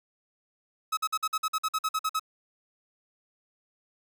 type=tone bursts; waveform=45% pulse; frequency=1281 Hz; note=E6; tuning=50 cents flat; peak=-25 dBFS; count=13; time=0.92-2.196 s; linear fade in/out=10 ms; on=52 ms; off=50 ms; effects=none